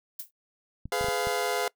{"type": "noise with exponential decay", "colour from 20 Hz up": "violet", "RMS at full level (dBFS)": -31, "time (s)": [0.19, 0.31], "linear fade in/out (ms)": 5, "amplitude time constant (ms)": 24}
{"type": "clicks", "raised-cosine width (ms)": 5, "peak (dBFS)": -25, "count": 5, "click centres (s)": [0.856, 1.011, 1.044, 1.085, 1.271]}
{"type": "chord", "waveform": "sawtooth", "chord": "F diminished", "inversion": "first", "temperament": "just", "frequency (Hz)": [419.1, 502.9, 698.5], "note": ["Ab4", "Cb5", "F5"], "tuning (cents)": [16, 31, 0], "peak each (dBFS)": -27, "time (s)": [0.92, 1.68], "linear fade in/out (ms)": 2}
{"effects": ["noise-tail reverb RT60 0.1 s tail -23 dB re dry"]}